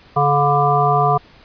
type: harmonic tone with a mistuned harmonic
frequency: 143.5 Hz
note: D3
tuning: 40 cents flat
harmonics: 1 / 3 / 5 / 7 / 8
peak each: -19 / -21 / -16 / -21 / -18 dBFS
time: 0.16-1.18 s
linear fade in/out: 10 ms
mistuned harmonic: 8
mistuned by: +48 cents
effects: pink hiss -47 dBFS RMS until 1.44 s + resampled to 11025 Hz